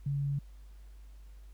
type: tone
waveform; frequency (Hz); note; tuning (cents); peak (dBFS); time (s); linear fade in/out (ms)
sine; 140.9; C#3; +29; -29; 0.06-0.39; 5
effects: added 50 Hz sine -48 dBFS peak until 1.53 s + pink hiss -68 dBFS RMS until 1.53 s